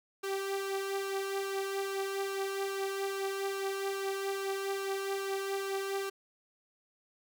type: tone with flanger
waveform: sawtooth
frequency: 391.2 Hz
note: G4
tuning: 4 cents flat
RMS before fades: -35 dBFS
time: 0.23-6.1 s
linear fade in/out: 10 ms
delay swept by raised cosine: 1.8 to 3.3 ms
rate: 2.4 Hz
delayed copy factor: +0.6
effects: none